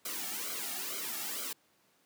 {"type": "noise with flanger", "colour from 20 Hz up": "white", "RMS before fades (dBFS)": -38, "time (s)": [0.05, 1.53], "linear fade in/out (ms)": 5, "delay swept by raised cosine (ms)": [1.1, 2.02], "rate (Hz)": 2.2, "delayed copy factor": -0.8, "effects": ["pink hiss -69 dBFS RMS until 2.05 s", "high-pass 200 Hz 12 dB/octave"]}